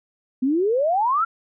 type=exponential sweep; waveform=sine; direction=up; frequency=247.4 to 1396.9 Hz; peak=-17 dBFS; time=0.42-1.25 s; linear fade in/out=10 ms; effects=none